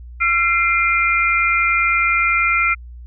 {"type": "tone cluster", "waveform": "sine", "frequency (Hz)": [1360, 2089, 2401], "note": ["F6", "C7", "D7"], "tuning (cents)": [-46, -3, 38], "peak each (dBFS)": -18, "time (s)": [0.2, 2.75], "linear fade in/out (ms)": 20, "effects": ["added 60 Hz sine -33 dBFS peak until 3.06 s"]}